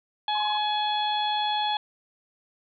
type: harmonic tone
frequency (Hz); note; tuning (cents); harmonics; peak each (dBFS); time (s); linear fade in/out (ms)
844; G#5; +28; 1 / 2 / 3 / 4 / 5; -25 / -38 / -40 / -29 / -39; 0.28-1.77; 2
type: tone bursts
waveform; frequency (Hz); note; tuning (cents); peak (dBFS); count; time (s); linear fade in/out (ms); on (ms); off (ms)
sine; 1046.5; C6; 0; -34; 5; 0.35-0.574; 2; 28; 21
effects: none